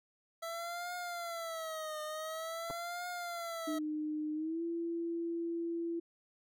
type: tone with vibrato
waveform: 25% pulse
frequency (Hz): 660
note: E5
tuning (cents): +2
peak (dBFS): -35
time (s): 0.42-3.79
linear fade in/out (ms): 10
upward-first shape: triangle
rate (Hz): 0.47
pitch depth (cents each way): 140
type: clicks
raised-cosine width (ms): 1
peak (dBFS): -30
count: 2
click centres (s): 2.701 / 2.708
type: tone with pitch glide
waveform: sine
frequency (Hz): 305.2 to 336.7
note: D#4 to E4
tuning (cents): -33 to +37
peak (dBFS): -34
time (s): 3.67-6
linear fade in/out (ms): 10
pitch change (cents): +170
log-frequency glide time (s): 4.34-4.63
effects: none